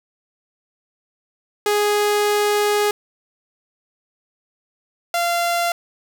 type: tone pair in turn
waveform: sawtooth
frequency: 415.1 / 689.7 Hz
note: G#4 / F5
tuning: -1 / -22 cents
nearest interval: major sixth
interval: 879 cents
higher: second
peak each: -12 / -14 dBFS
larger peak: first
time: 1.66-2.91 / 5.14-5.72 s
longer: first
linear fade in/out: 2 ms
effects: none